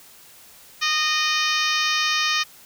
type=harmonic tone with a mistuned harmonic; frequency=616 Hz; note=D#5; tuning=17 cents flat; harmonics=2 / 3 / 4 / 5 / 6 / 7 / 8 / 9 / 10; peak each=-26 / -26 / -26 / -28 / -28 / -31 / -31 / -29 / -33 dBFS; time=0.81-2.44 s; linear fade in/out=20 ms; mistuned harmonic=5; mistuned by=-17 cents; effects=white hiss -48 dBFS RMS until 2.65 s